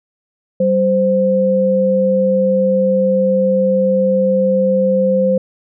sine tone pair together, 192.82 / 520 Hz, G3 / C5, -28 / -11 cents, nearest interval octave + perfect fourth, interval 1717 cents, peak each -16 / -12 dBFS, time 0.6-5.38 s, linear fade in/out 5 ms, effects none

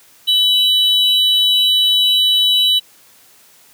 triangle tone pair together, 3000 / 3898 Hz, F#7 / B7, +23 / -23 cents, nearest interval perfect fourth, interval 454 cents, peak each -12 dBFS, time 0.27-2.8 s, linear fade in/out 20 ms, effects white hiss -48 dBFS RMS until 3.73 s + high-pass 100 Hz 12 dB/octave

